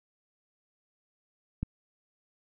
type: click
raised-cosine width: 5 ms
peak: -18 dBFS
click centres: 1.63 s
effects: none